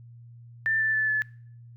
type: tone with pitch steps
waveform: sine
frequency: 1780 / 1762.6 / 1745.4 / 1728.3 Hz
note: A6 / A6 / A6 / A6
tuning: +20 / +3 / -14 / -31 cents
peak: -22 dBFS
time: 0.66-1.22 s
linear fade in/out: 0 ms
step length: 140 ms
effects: noise-tail reverb RT60 0.6 s tail -23 dB re dry + added 118 Hz sine -45 dBFS peak until 1.76 s